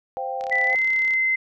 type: chord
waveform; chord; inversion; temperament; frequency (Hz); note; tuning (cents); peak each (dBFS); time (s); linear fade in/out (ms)
sine; C suspended fourth; none; just; 523.3 / 697.7 / 784.9; C5 / F5 / G5; 0 / -2 / +2; -30 / -33 / -28; 0.17-0.75; 0
type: click train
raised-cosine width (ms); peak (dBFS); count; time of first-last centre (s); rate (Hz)
0.2; -23; 26; 0.41-1.137; 34.4
type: tone with pitch glide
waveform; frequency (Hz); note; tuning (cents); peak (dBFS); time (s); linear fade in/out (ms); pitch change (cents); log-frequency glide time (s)
sine; 1987 to 2065; B6 to C7; +10 to -23; -18; 0.51-1.36; 10; +67; 0.66-0.77
effects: none